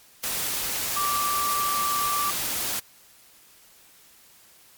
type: tone in noise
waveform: sine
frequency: 1168 Hz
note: D6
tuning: 10 cents flat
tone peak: -24 dBFS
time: 0.96-2.31 s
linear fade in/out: 10 ms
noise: white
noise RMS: -28 dBFS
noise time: 0.23-2.8 s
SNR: +1 dB
effects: white hiss -54 dBFS RMS until 4.77 s + MP3 96 kbps